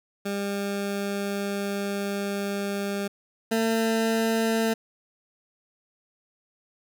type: tone pair in turn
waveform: 20% pulse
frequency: 200.3 / 224.8 Hz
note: G3 / A3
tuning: +38 / +37 cents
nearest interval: major second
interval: 199 cents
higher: second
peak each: -22 / -17 dBFS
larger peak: second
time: 0.25-3.08 / 3.51-4.74 s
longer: first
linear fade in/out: 10 ms
effects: none